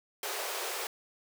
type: high-pass noise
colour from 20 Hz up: pink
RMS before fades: -36 dBFS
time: 0.23-0.87 s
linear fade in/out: 2 ms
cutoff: 360 Hz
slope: 96 dB/octave
effects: none